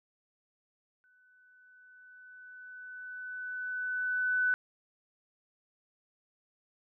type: tone with exponential growth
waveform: sine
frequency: 1499 Hz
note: F#6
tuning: 22 cents sharp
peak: -24 dBFS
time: 1.04-4.54 s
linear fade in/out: 0 ms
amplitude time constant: 760 ms
effects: none